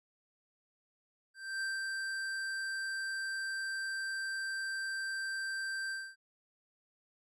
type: tone with ADSR envelope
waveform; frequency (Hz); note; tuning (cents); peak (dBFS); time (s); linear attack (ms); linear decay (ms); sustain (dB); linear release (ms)
square; 1568; G6; 0; -34; 1.34-6.16; 280; 180; -2; 250
effects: low-pass 9000 Hz 12 dB/octave